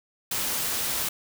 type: noise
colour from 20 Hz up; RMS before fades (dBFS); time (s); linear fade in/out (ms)
white; -28; 0.31-1.09; 5
effects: none